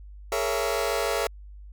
sawtooth chord, A# half-diminished seventh, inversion third, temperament just, 419.5 / 466.2 / 559.4 / 671.3 Hz, G#4 / A#4 / C#5 / E5, +17 / 0 / +16 / +31 cents, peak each -26 dBFS, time 0.32-1.27 s, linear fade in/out 2 ms, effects added 50 Hz sine -41 dBFS peak until 1.72 s

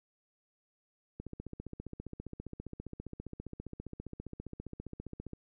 click train, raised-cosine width 3 ms, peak -29 dBFS, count 63, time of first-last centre 1.2-5.333 s, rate 15 Hz, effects none

